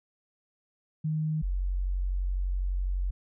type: tone pair in turn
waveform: sine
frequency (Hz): 155.56 / 45.98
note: D#3 / F#1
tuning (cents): 0 / -10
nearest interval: octave + major sixth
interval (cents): 2110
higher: first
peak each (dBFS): -26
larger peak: neither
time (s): 1.04-1.42 / 1.42-3.11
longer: second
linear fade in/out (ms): 10
effects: none